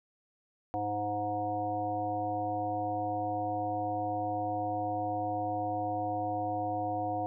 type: harmonic tone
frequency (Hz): 104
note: G#2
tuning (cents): +3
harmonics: 1 / 3 / 5 / 7 / 9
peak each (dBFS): -41 / -38 / -39 / -32 / -43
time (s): 0.74-7.26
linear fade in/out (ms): 0
effects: none